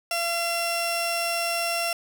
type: tone pair together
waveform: sawtooth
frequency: 681 / 2724 Hz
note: F5 / F7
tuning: -44 / -44 cents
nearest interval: 2 octaves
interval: 2400 cents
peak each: -23 dBFS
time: 0.11-1.93 s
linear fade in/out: 2 ms
effects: none